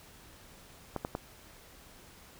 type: clicks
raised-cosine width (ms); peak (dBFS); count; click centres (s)
1; -19; 3; 0.963 / 1.049 / 1.151
effects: pink hiss -55 dBFS RMS until 2.39 s